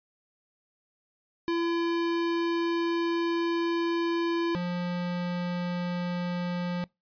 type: tone pair in turn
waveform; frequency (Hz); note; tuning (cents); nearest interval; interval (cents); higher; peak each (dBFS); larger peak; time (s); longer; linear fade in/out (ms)
square; 338 / 176.69; E4 / F3; +43 / +20; major seventh; 1123; first; -26 / -29; first; 1.48-4.55 / 4.55-6.84; first; 0
effects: noise-tail reverb RT60 0.2 s tail -24 dB re dry + resampled to 11025 Hz